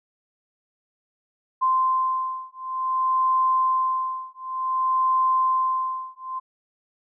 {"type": "beating tone pair", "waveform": "sine", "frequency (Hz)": [1040, 1040.55], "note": ["C6", "C6"], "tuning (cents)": [-11, -10], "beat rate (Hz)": 0.55, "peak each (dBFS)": [-23, -23], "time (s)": [1.61, 6.4], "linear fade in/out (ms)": 20, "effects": []}